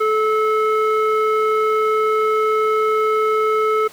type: tone with low-pass filter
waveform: square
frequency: 433.6 Hz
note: A4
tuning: 25 cents flat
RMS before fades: -17 dBFS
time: 0-3.88 s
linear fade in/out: 10 ms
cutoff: 1600 Hz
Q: 3.9
effects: pink hiss -42 dBFS RMS until 3.92 s + high-pass 200 Hz 12 dB/octave